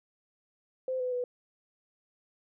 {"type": "tone with pitch steps", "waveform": "sine", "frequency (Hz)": [517, 503, 493.7], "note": ["C5", "B4", "B4"], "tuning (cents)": [-21, 32, -1], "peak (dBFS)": -29, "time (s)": [0.88, 1.24], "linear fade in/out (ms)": 2, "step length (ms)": 120, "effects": []}